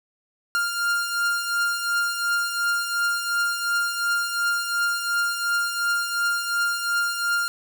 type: beating tone pair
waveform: 45% pulse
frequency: 1400 / 1402.8 Hz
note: F6 / F6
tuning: +4 / +7 cents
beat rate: 2.8 Hz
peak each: -23 / -29 dBFS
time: 0.55-7.48 s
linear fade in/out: 0 ms
effects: none